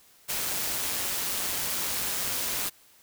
white noise with amplitude modulation, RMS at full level -28 dBFS, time 0.28-2.7 s, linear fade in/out 20 ms, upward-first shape sine, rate 188 Hz, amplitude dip 45%, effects white hiss -58 dBFS RMS until 3.02 s

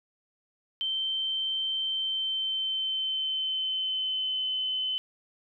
sine tone with pitch glide, 3111 to 3043 Hz, G7 to F#7, -14 to +48 cents, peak -27 dBFS, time 0.81-4.98 s, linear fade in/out 0 ms, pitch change -38 cents, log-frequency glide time 1.87-4.46 s, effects none

